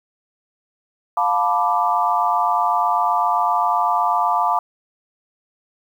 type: chord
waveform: sine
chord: B half-diminished seventh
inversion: second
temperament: equal with one note detuned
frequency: 707 / 880 / 987.8 / 1174.7 Hz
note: F5 / A5 / B5 / D6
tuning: +21 / 0 / 0 / 0 cents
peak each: -21 dBFS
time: 1.17-4.59 s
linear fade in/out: 2 ms
effects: 8-bit